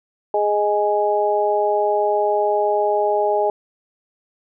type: harmonic tone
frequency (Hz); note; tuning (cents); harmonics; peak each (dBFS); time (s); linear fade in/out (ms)
207.7; G#3; 0; 2 / 3 / 4; -20 / -20 / -20; 0.34-3.5; 2
effects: none